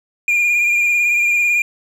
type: tone with vibrato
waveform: triangle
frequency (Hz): 2413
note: D7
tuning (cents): +46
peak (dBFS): -11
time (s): 0.28-1.62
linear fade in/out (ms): 2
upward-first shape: sine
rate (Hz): 18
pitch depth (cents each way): 31
effects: none